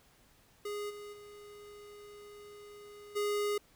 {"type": "tone with level steps", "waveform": "square", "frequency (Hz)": 413, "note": "G#4", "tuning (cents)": -10, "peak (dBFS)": [-37, -45, -50, -31], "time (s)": [0.65, 3.58], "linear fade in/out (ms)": 5, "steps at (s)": [0.89, 1.12, 3.15], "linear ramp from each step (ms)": 20, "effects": ["pink hiss -65 dBFS RMS until 3.75 s"]}